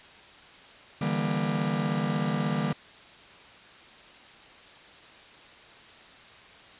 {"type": "chord", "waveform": "45% pulse", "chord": "E half-diminished seventh", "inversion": "third", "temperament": "just", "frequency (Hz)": [148.33, 164.81, 197.78, 237.3], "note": ["D3", "E3", "G3", "Bb3"], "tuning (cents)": [18, 0, 16, 31], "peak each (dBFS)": [-31, -32, -31, -32], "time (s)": [1.01, 2.73], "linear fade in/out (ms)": 5, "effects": ["white hiss -50 dBFS RMS until 6.79 s", "resampled to 8000 Hz"]}